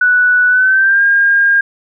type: tone with pitch glide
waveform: sine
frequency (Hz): 1480 to 1614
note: F#6 to G#6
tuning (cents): 0 to -50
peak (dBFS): -7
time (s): 0.01-1.61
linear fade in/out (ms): 5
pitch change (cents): +150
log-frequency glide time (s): 0.48-1.03
effects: none